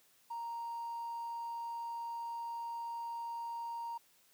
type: tone with hard clipping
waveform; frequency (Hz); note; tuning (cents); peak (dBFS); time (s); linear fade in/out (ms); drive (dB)
triangle; 932.3; A#5; 0; -39; 0.3-3.98; 10; 4
effects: white hiss -68 dBFS RMS until 4.33 s + high-pass 100 Hz 12 dB/octave